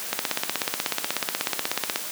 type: click train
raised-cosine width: 0.2 ms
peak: -5 dBFS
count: 31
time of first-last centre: 0.13-1.959 s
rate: 16.4 Hz
effects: white hiss -33 dBFS RMS until 2.11 s + high-pass 200 Hz 12 dB/octave